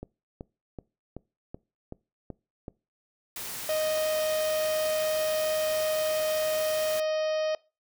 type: click train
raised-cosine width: 2 ms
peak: -24 dBFS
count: 8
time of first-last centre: 0.03-2.682 s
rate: 2.64 Hz
type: noise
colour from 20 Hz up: white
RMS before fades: -37 dBFS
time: 3.36-7 s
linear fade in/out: 2 ms
type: harmonic tone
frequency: 622.3 Hz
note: D#5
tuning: in tune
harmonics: 1 / 2 / 3 / 4 / 5 / 6 / 7 / 8 / 9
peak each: -25 / -42 / -43 / -44 / -43 / -51 / -49 / -47 / -48 dBFS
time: 3.69-7.55 s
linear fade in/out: 2 ms
effects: noise-tail reverb RT60 0.3 s tail -23 dB re dry